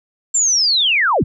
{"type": "linear sweep", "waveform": "sine", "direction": "down", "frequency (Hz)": [7459, 43.65], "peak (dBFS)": -12, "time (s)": [0.34, 1.24], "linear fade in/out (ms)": 10, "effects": []}